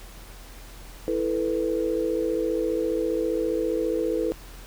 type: chord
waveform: sine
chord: E suspended fourth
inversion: none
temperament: just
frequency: 329.6 / 439.5 / 494.4 Hz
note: E4 / A4 / B4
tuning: 0 / -2 / +2 cents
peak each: -27 dBFS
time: 1.08-4.32 s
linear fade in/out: 0 ms
effects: added 42 Hz sine -42 dBFS peak until 4.66 s + pink hiss -47 dBFS RMS until 4.66 s